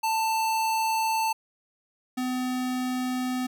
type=tone pair in turn; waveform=square; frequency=888 / 253.3 Hz; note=A5 / B3; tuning=+16 / +44 cents; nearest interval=octave + minor seventh; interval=2172 cents; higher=first; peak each=-24 / -27 dBFS; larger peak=first; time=0.03-1.33 / 2.17-3.47 s; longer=neither; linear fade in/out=10 ms; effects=none